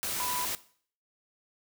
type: tone in noise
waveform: sine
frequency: 990 Hz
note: B5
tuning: 4 cents sharp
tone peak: -33 dBFS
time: 0.2-0.45 s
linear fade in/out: 0 ms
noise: white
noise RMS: -33 dBFS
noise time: 0.03-0.55 s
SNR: -3 dB
effects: noise-tail reverb RT60 0.5 s tail -17 dB re dry